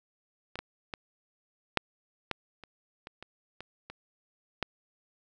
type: clicks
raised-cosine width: 0.3 ms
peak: -23 / -19 / -20 / -7 / -14 / -30 / -26 / -27 / -25 / -26 / -13 dBFS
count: 11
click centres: 0.556 / 0.59 / 0.938 / 1.773 / 2.313 / 2.637 / 3.071 / 3.226 / 3.606 / 3.9 / 4.627 s
effects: none